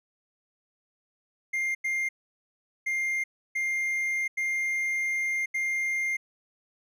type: tone bursts at uneven times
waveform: triangle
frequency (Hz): 2110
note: C7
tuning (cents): +14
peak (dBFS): -24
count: 6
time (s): 1.53-1.75 / 1.84-2.09 / 2.86-3.24 / 3.55-4.28 / 4.37-5.46 / 5.54-6.17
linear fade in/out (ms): 10
effects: none